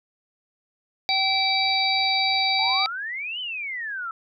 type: harmonic tone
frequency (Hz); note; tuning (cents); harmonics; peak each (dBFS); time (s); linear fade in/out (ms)
771; G5; -29; 1 / 3 / 5 / 6; -25 / -25 / -25 / -25; 1.09-2.86; 0
type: exponential two-way sweep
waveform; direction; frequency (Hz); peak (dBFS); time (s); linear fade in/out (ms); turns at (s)
sine; up then down; 830.6 to 3075 to 1304; -28; 2.59-4.11; 2; 3.4
effects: none

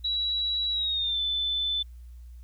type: tone with pitch glide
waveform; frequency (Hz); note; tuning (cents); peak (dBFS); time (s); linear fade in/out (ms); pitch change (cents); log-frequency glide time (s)
sine; 3904 to 3518; B7 to A7; -21 to -1; -25; 0.04-1.83; 10; -180; 0.72-1.2
effects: added 60 Hz sine -42 dBFS peak until 2.43 s + white hiss -69 dBFS RMS until 2.43 s

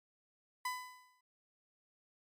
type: tone with exponential decay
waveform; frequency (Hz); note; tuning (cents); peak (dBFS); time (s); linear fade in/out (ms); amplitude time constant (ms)
30% pulse; 1002; B5; +25; -31; 0.65-1.21; 5; 120
effects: MP3 64 kbps

